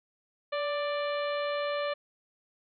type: harmonic tone with a mistuned harmonic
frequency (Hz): 589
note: D5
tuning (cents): +5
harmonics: 1 / 2 / 3 / 4 / 5 / 6 / 7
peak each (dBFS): -30 / -36 / -40 / -42 / -44 / -46 / -47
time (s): 0.52-1.94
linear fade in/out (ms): 10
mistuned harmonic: 1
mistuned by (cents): -32
effects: none